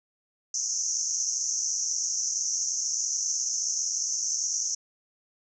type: band-pass noise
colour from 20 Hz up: white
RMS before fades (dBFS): -29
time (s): 0.54-4.75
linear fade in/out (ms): 5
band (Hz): 5700 to 6500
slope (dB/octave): 96
effects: none

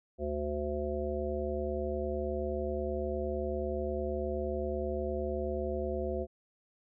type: harmonic tone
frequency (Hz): 74.1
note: D2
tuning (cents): +16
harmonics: 1 / 3 / 5 / 7 / 9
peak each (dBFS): -37 / -41 / -36 / -37 / -39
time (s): 0.18-6.27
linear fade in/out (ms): 50
effects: none

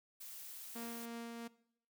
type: noise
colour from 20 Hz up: blue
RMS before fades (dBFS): -50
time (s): 0.2-1.06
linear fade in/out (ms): 10
type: tone with tremolo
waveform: sawtooth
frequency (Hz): 232.9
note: A#3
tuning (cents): -1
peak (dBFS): -39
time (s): 0.75-1.48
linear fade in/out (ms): 10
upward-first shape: triangle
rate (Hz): 3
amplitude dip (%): 30
effects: noise-tail reverb RT60 0.7 s tail -20 dB re dry

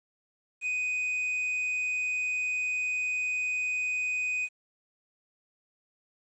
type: tone with quantisation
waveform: triangle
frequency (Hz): 2495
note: D#7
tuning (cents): +4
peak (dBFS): -26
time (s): 0.61-4.49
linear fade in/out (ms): 50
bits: 9
effects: resampled to 22050 Hz

